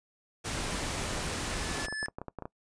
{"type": "noise", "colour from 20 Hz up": "pink", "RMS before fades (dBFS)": -34, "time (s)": [0.44, 1.87], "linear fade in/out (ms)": 20}
{"type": "tone with exponential growth", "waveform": "square", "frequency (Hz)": 1733, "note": "A6", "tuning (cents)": -27, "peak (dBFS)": -31, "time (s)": [0.91, 2.06], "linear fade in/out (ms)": 0, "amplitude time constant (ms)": 250}
{"type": "clicks", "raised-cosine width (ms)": 1, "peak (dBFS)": -24, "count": 11, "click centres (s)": [1.783, 1.884, 1.926, 2.029, 2.084, 2.185, 2.216, 2.283, 2.387, 2.423, 2.455]}
{"effects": ["noise-tail reverb RT60 0.1 s tail -22 dB re dry", "resampled to 22050 Hz"]}